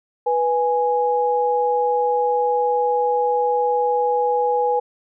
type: tone pair together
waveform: sine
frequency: 491.5 / 830.6 Hz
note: B4 / G#5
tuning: -8 / 0 cents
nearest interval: major sixth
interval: 908 cents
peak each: -19 dBFS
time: 0.26-4.8 s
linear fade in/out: 10 ms
effects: none